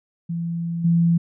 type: tone with level steps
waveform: sine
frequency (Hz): 168.8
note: E3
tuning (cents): +41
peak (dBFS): -23 / -14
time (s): 0.29-1.18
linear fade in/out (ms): 10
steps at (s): 0.84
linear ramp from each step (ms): 10
effects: none